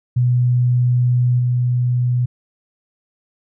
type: tone with level steps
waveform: sine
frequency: 123.47 Hz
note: B2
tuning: in tune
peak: -12 / -14 dBFS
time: 0.16-2.26 s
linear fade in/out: 10 ms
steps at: 1.39 s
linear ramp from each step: 5 ms
effects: none